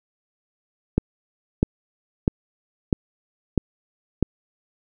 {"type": "click train", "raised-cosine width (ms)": 3, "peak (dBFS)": -4, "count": 6, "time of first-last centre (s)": [0.98, 4.227], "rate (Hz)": 1.54, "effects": []}